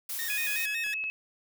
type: noise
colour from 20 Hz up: blue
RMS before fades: -35 dBFS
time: 0.09-0.66 s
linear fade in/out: 5 ms
type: tone with vibrato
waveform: sawtooth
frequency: 1760 Hz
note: A6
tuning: in tune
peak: -31 dBFS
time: 0.19-0.94 s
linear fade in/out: 0 ms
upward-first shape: square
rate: 5.4 Hz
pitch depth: 79 cents each way
type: tone with pitch glide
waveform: sine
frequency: 2489 to 2584 Hz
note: D#7 to E7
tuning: 0 to -35 cents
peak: -30 dBFS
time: 0.3-1.1 s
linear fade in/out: 0 ms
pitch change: +65 cents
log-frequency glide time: 0.48-0.74 s
type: clicks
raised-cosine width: 0.3 ms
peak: -32 dBFS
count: 2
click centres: 0.865 / 1.04 s
effects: none